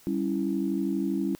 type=chord; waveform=sine; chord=C# diminished; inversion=second; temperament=equal with one note detuned; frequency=196.79 / 277.2 / 329.6 Hz; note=G3 / C#4 / E4; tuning=+7 / 0 / 0 cents; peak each=-29 dBFS; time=0.07-1.35 s; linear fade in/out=0 ms; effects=tanh soft clip ceiling -15 dBFS + white hiss -56 dBFS RMS until 1.39 s